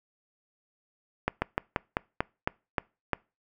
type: slowing click train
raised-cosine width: 0.5 ms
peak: -10 dBFS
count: 9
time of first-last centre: 1.28-3.133 s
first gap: 140 ms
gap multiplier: 1.14
effects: noise-tail reverb RT60 0.3 s tail -25 dB re dry